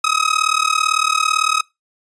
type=tone with amplitude modulation; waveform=sawtooth; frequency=1269 Hz; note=D#6; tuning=34 cents sharp; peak=-7 dBFS; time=0.04-1.61 s; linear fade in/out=5 ms; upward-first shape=sine; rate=37.9 Hz; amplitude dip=90%; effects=noise-tail reverb RT60 0.2 s tail -23 dB re dry + resampled to 22050 Hz